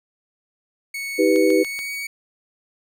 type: tone with pitch glide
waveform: 40% pulse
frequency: 2217 to 2248 Hz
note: C#7 to C#7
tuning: 0 to +24 cents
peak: -26 dBFS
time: 0.94-2.07 s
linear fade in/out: 5 ms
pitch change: +24 cents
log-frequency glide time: 1.68-1.91 s
type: chord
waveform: sine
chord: Eb augmented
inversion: none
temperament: equal with one note detuned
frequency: 318.4 / 392 / 493.9 Hz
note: Eb4 / G4 / B4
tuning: +40 / 0 / 0 cents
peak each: -18 dBFS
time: 1.18-1.64 s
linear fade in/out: 20 ms
type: click train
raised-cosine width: 0.2 ms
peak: -19 dBFS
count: 4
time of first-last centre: 1.36-1.79 s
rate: 6.97 Hz
effects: none